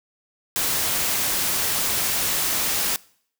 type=noise; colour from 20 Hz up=white; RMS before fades=-23 dBFS; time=0.56-2.96 s; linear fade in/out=0 ms; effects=noise-tail reverb RT60 0.6 s tail -23 dB re dry